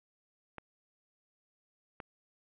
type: clicks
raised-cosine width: 0.5 ms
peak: -27 dBFS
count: 2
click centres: 0.583 / 2.002 s
effects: resampled to 8000 Hz